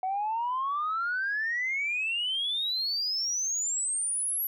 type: exponential sweep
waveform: sine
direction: up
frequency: 740 to 11840 Hz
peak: -26 dBFS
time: 0.03-4.47 s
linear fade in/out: 2 ms
effects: tanh soft clip ceiling -23 dBFS